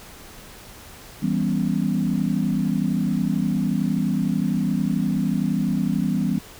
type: chord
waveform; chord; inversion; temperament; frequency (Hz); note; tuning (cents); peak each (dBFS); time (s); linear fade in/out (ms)
sine; C# half-diminished seventh; first; equal with one note detuned; 164.81 / 196 / 244.1 / 277.2; E3 / G3 / B3 / C#4; 0 / 0 / -20 / 0; -25 / -23 / -25 / -28; 1.22-6.39; 10
effects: pink hiss -43 dBFS RMS until 6.59 s